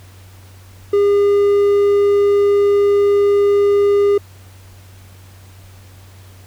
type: tone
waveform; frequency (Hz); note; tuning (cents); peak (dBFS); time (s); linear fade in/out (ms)
triangle; 405.2; G#4; -43; -8; 0.93-4.18; 5
effects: added 94 Hz sine -39 dBFS peak until 6.46 s + pink hiss -47 dBFS RMS until 6.46 s